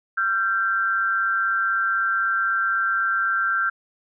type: tone pair together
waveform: sine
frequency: 1368.1 / 1568 Hz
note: F6 / G6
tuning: -36 / 0 cents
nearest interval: major second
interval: 236 cents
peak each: -22 dBFS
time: 0.17-3.7 s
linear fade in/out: 10 ms
effects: none